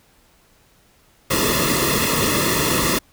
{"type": "noise with comb filter", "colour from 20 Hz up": "pink", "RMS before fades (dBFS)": -19, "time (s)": [1.3, 2.99], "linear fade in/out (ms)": 10, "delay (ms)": 1.3, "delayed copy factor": -1, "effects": ["pink hiss -56 dBFS RMS until 3.12 s"]}